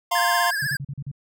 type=chord; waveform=square; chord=F suspended fourth; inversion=none; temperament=equal; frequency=698.5 / 932.3 / 1046.5 Hz; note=F5 / Bb5 / C6; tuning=0 / 0 / 0 cents; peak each=-24 / -27 / -24 dBFS; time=0.11-0.51 s; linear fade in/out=10 ms
type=tone with vibrato; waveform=square; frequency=1661.2 Hz; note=G#6; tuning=in tune; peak=-24 dBFS; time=0.15-0.77 s; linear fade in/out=5 ms; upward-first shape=triangle; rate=16 Hz; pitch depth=100 cents each way
type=tone bursts; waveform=sine; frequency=139.6 Hz; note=C#3; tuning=13 cents sharp; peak=-28 dBFS; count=6; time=0.62-1.115 s; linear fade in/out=5 ms; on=50 ms; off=39 ms
effects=none